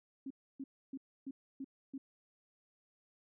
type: tone bursts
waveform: sine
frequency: 270 Hz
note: C#4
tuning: 45 cents flat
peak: -40 dBFS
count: 6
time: 0.26-1.98 s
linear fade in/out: 5 ms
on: 45 ms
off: 290 ms
effects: none

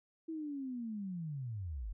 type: linear sweep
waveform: sine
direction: down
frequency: 328.8 to 41.69 Hz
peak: -38 dBFS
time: 0.28-1.93 s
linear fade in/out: 10 ms
effects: none

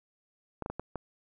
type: clicks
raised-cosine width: 1 ms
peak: -21 dBFS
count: 5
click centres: 0.623 / 0.661 / 0.7 / 0.796 / 0.957 s
effects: none

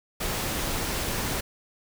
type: noise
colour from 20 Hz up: pink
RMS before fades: -29 dBFS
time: 0.2-1.41 s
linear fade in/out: 10 ms
effects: none

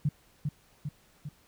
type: tone with echo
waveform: sine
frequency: 146.83 Hz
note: D3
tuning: in tune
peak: -23 dBFS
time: 0.05-0.09 s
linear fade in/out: 5 ms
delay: 400 ms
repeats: 3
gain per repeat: -4 dB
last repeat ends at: 1.29 s
effects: pink hiss -63 dBFS RMS until 1.47 s

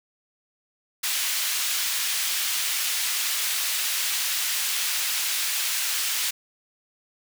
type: high-pass noise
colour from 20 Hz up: pink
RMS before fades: -26 dBFS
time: 1.03-6.31 s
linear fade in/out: 10 ms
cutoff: 2400 Hz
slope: 12 dB/octave
effects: none

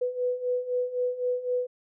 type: beating tone pair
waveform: sine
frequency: 493.9 / 497.8 Hz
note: B4 / B4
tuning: 0 / +14 cents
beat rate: 3.9 Hz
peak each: -31 / -27 dBFS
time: 0.01-1.67 s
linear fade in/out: 10 ms
effects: none

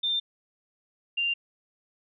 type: tone pair in turn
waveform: sine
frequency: 3594 / 2786 Hz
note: A7 / F7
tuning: +36 / -5 cents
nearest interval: major third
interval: 441 cents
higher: first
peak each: -24 dBFS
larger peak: neither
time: 0.03-0.2 / 1.17-1.34 s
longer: neither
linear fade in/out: 10 ms
effects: none

